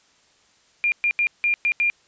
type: tone bursts at uneven times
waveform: sine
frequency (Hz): 2400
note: D7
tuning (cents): +37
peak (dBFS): -17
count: 6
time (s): 0.84-0.92 / 1.04-1.11 / 1.19-1.27 / 1.44-1.54 / 1.65-1.72 / 1.8-1.9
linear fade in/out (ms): 0
effects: white hiss -59 dBFS RMS until 2.07 s + resampled to 16000 Hz